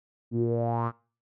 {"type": "tone with low-pass filter sweep", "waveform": "sawtooth", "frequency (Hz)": 116.54, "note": "A#2", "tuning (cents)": 0, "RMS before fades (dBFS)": -27, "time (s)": [0.31, 0.92], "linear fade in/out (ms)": 50, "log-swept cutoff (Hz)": [270, 1300], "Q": 6.3, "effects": ["noise-tail reverb RT60 0.4 s tail -23 dB re dry"]}